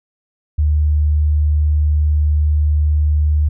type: tone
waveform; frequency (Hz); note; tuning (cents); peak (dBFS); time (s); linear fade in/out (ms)
sine; 75.2; D2; +42; -11; 0.58-3.49; 10
effects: none